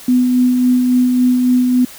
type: tone with tremolo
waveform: sine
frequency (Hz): 250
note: B3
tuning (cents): +21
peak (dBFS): -8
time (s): 0.08-1.85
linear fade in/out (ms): 5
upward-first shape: sine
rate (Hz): 3.6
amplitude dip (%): 30
effects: white hiss -36 dBFS RMS until 1.98 s